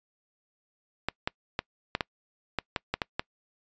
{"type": "clicks", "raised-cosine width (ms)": 0.3, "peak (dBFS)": -11, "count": 10, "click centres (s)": [1.086, 1.275, 1.591, 1.951, 2.008, 2.587, 2.762, 2.94, 3.018, 3.195], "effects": ["noise-tail reverb RT60 0.1 s tail -26 dB re dry", "resampled to 16000 Hz"]}